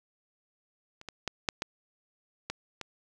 clicks, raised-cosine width 0.2 ms, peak -30 / -22 / -14 / -9 / -14 / -16 / -20 dBFS, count 7, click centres 1.014 / 1.087 / 1.277 / 1.488 / 1.621 / 2.5 / 2.813 s, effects none

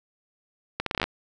accelerating click train, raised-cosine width 0.3 ms, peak -10 dBFS, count 9, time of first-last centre 0.8-1.04 s, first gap 63 ms, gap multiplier 0.77, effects none

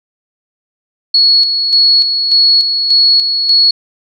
sine tone with tremolo, 4361 Hz, C#8, 29 cents flat, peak -5 dBFS, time 1.14-3.71 s, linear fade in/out 5 ms, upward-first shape square, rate 1.7 Hz, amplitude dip 50%, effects none

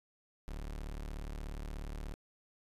35% pulse tone, 36.77 Hz, D1, 3 cents sharp, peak -38 dBFS, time 0.48-2.14 s, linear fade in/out 0 ms, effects resampled to 32000 Hz

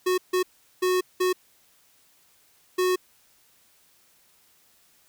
square tone bursts at uneven times, 366.8 Hz, F#4, 15 cents flat, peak -21 dBFS, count 5, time 0.06-0.18 / 0.33-0.43 / 0.82-1.01 / 1.2-1.33 / 2.78-2.96 s, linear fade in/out 10 ms, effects white hiss -61 dBFS RMS until 5.08 s

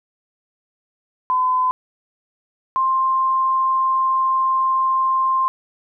sine tone pair in turn, 1017 / 1052.3 Hz, C6 / C6, -50 / +10 cents, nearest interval minor second, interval 60 cents, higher second, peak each -15 dBFS, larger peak neither, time 1.3-1.71 / 2.76-5.48 s, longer second, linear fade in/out 0 ms, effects none

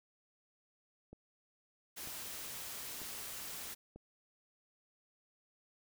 click train, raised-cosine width 2 ms, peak -38 dBFS, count 4, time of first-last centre 1.13-3.96 s, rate 1.06 Hz
white noise, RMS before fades -45 dBFS, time 1.96-3.75 s, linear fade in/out 20 ms
effects none

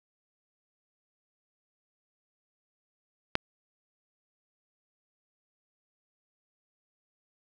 click, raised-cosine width 0.3 ms, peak -8 dBFS, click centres 3.354 s, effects none

